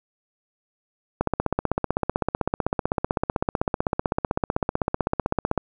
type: click train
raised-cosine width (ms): 1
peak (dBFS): -7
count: 70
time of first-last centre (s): 1.21-5.577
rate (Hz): 15.8
effects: none